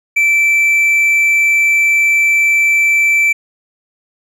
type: tone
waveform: triangle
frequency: 2329 Hz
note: D7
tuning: 15 cents flat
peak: -7 dBFS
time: 0.16-3.33 s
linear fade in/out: 10 ms
effects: none